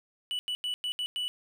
triangle tone bursts at uneven times, 2960 Hz, F#7, in tune, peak -28 dBFS, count 6, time 0.31-0.39 / 0.48-0.55 / 0.64-0.74 / 0.84-0.92 / 0.99-1.06 / 1.16-1.28 s, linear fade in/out 0 ms, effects none

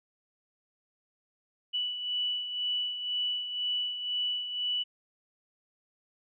sine beating tone pair, 2960 / 2962 Hz, F#7 / F#7, 0 / +1 cents, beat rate 2 Hz, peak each -30 / -38 dBFS, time 1.73-4.84 s, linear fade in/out 20 ms, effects none

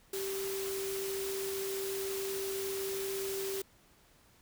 sine tone in noise, 389.4 Hz, G4, 12 cents flat, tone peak -35 dBFS, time 0.13-3.62 s, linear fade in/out 5 ms, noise white, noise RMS -41 dBFS, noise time 0.13-3.62 s, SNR +3 dB, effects pink hiss -64 dBFS RMS until 4.41 s

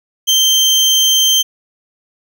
30% pulse tone, 3136 Hz, G7, in tune, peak -6 dBFS, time 0.27-1.43 s, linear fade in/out 20 ms, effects none

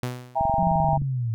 sawtooth tone with exponential decay, 124.5 Hz, B2, 14 cents sharp, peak -20 dBFS, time 0.03-0.54 s, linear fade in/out 0 ms, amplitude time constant 110 ms
sine chord, E diminished, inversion none, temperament equal with one note detuned, 659.3 / 801.4 / 932.3 Hz, E5 / G5 / Bb5, 0 / +38 / 0 cents, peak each -26 / -22 / -27 dBFS, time 0.35-0.98 s, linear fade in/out 20 ms
click train, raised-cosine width 5 ms, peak -18 dBFS, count 15, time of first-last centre 0.41-1.019 s, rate 23 Hz
sine linear sweep, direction down, 180 to 110 Hz, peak -23 dBFS, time 0.59-1.34 s, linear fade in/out 0 ms
effects none

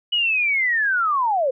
sine linear sweep, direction down, 2960 to 493.9 Hz, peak -17 dBFS, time 0.12-1.51 s, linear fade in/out 10 ms, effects none

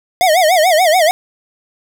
square tone with vibrato, 678 Hz, E5, 49 cents sharp, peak -9 dBFS, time 0.21-1.11 s, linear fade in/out 0 ms, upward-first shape sine, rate 6.9 Hz, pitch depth 190 cents each way, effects none

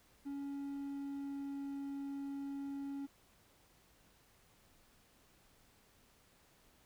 triangle tone with pitch glide, 280.3 to 278.4 Hz, C#4 to C#4, +19 to +8 cents, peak -38 dBFS, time 0.25-3.07 s, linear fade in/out 20 ms, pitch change -11 cents, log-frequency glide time 0.38-1.84 s, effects pink hiss -68 dBFS RMS until 6.85 s

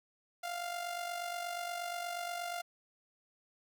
sawtooth tone with amplitude modulation, 698.5 Hz, F5, in tune, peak -31 dBFS, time 0.43-2.62 s, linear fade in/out 10 ms, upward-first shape sine, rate 48.4 Hz, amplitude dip 55%, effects none

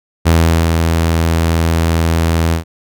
sawtooth tone with ADSR envelope, 82.41 Hz, E2, in tune, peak -3 dBFS, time 0.25-2.64 s, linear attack 21 ms, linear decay 410 ms, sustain -4 dB, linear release 110 ms, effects none

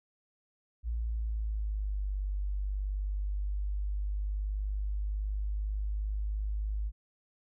sine linear two-way sweep, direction down then up, 57.7 to 49 to 52 Hz, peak -30 dBFS, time 0.83-6.92 s, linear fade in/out 50 ms, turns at 2.12 s, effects none

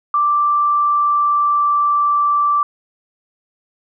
sine tone with pitch glide, 1174.7 to 1167.9 Hz, D6 to D6, 0 to -10 cents, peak -12 dBFS, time 0.14-2.63 s, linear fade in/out 2 ms, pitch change -10 cents, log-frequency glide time 0.45-2.26 s, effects none

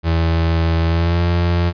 35% pulse tone with pitch glide, 82.41 to 86.36 Hz, E2 to F2, 0 to -19 cents, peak -12 dBFS, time 0.03-1.73 s, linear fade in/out 50 ms, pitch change +81 cents, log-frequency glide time 0.86-1.23 s, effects resampled to 11025 Hz

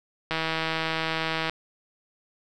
click train, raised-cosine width 0.3 ms, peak -11 dBFS, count 192, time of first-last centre 0.31-1.496 s, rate 161 Hz, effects none

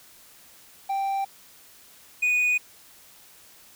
triangle tone pair in turn, 784 / 2473 Hz, G5 / D#7, 0 / -11 cents, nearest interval octave + minor sixth, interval 1989 cents, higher second, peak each -22 / -18 dBFS, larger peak second, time 0.89-1.25 / 2.22-2.58 s, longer neither, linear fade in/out 10 ms, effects white hiss -52 dBFS RMS until 3.75 s

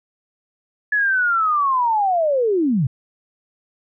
sine linear sweep, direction down, 1717 to 115.4 Hz, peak -15 dBFS, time 0.92-2.87 s, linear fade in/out 5 ms, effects none

